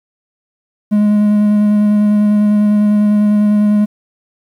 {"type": "tone with vibrato", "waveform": "triangle", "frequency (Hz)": 208.7, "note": "G#3", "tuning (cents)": 9, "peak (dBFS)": -6, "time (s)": [0.91, 3.86], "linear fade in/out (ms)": 20, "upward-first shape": "square", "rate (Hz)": 10, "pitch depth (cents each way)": 9, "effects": ["8-bit"]}